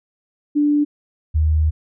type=tone pair in turn; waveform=sine; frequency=293.7 / 77.79 Hz; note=D4 / D#2; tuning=0 / 0 cents; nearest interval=octave + major seventh; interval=2300 cents; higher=first; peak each=-13 / -13 dBFS; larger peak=neither; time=0.55-0.85 / 1.34-1.71 s; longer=second; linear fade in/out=20 ms; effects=none